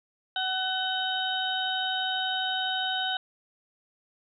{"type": "harmonic tone with a mistuned harmonic", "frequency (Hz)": 751, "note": "F#5", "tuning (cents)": 26, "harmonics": [1, 2, 4, 5], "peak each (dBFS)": [-32, -32, -32, -32], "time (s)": [0.36, 3.17], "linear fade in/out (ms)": 2, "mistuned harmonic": 4, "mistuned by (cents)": 24, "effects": []}